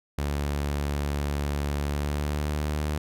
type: tone with pitch glide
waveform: sawtooth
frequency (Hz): 72 to 75.1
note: D2 to D2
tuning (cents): -34 to +39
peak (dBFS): -22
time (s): 0.18-2.98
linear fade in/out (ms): 5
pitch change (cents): +73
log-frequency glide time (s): 1.82-2.67
effects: none